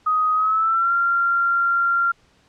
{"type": "tone with pitch glide", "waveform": "sine", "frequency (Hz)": [1253, 1382.3], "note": ["D#6", "F6"], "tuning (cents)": [12, -18], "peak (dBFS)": -16, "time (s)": [0.06, 2.12], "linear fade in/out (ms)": 10, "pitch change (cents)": 170, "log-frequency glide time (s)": [0.34, 0.93], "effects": ["pink hiss -58 dBFS RMS until 2.48 s", "low-pass 6000 Hz 12 dB/octave"]}